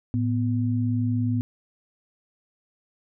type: tone pair together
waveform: sine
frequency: 110.33 / 247.4 Hz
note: A2 / B3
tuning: +5 / +3 cents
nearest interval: octave + major second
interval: 1398 cents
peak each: -23 / -25 dBFS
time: 0.14-1.41 s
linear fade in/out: 0 ms
effects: none